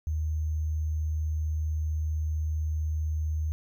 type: tone with sample-and-hold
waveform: sine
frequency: 77.78 Hz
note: D#2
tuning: in tune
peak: -26 dBFS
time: 0.07-3.52 s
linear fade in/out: 0 ms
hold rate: 6300 Hz
effects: none